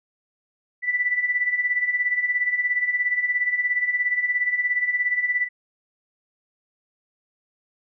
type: tone with tremolo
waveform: sine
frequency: 1975.5 Hz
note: B6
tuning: in tune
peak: -17 dBFS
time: 0.82-5.49 s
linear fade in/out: 50 ms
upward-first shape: sine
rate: 17 Hz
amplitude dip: 70%
effects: none